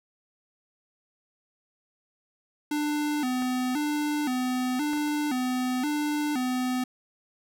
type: tone with vibrato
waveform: square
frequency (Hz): 274.2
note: C#4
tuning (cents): -19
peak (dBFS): -26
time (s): 2.71-6.84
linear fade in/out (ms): 5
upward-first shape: square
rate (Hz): 0.96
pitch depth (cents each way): 140
type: clicks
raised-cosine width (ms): 0.5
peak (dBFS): -26 / -25 / -31 / -34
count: 4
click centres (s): 3.422 / 4.933 / 4.975 / 5.077
effects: none